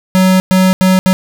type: tone bursts at uneven times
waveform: square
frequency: 186.7 Hz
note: F#3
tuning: 16 cents sharp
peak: -7 dBFS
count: 4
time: 0.15-0.4 / 0.51-0.73 / 0.81-0.99 / 1.06-1.13 s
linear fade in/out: 0 ms
effects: none